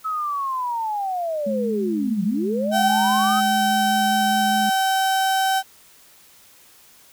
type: linear two-way sweep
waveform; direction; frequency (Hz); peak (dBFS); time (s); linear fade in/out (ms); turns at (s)
sine; down then up; 1300 to 170.8 to 1300; -22; 0.04-3.41; 20; 2.24
type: tone with vibrato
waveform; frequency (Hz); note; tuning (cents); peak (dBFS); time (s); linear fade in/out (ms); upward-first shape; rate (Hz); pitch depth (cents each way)
sine; 211.6; G#3; +33; -23; 1.46-4.7; 10; square; 4.9; 10
type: tone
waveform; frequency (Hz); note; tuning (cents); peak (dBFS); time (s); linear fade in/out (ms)
35% pulse; 768; G5; -36; -16; 2.71-5.63; 50
effects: white hiss -51 dBFS RMS until 7.12 s